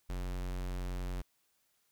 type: tone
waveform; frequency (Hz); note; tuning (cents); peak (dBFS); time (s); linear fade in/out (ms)
square; 45.34; F#1; -34; -36; 0.09-1.22; 10
effects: white hiss -75 dBFS RMS until 1.91 s